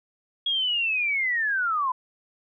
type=linear sweep; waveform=sine; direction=down; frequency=3322 to 987.8 Hz; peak=-22 dBFS; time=0.46-1.92 s; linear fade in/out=5 ms; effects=none